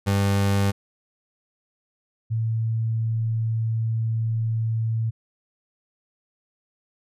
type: tone pair in turn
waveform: 30% pulse / sine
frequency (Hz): 99.4 / 112.61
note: G2 / A2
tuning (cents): +25 / +41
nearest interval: major second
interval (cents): 216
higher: second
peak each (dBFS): -16 / -21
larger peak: first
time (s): 0.06-0.72 / 2.3-5.11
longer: second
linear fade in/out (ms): 20
effects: resampled to 32000 Hz